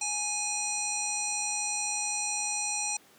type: harmonic tone with a mistuned harmonic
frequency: 830.6 Hz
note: G#5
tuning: in tune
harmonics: 1 / 3 / 5 / 7 / 9 / 10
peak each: -38 / -37 / -40 / -34 / -36 / -35 dBFS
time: 0.01-2.97 s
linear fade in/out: 5 ms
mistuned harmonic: 9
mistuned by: -43 cents
effects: pink hiss -58 dBFS RMS until 3.18 s + high-pass 200 Hz 12 dB/octave